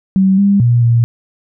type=tone with pitch steps; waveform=sine; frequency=191.2 / 200 / 119.9 / 117.5 Hz; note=G3 / G3 / A#2 / A#2; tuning=-43 / +35 / +49 / +14 cents; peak=-7 dBFS; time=0.16-1.04 s; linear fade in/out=0 ms; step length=220 ms; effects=none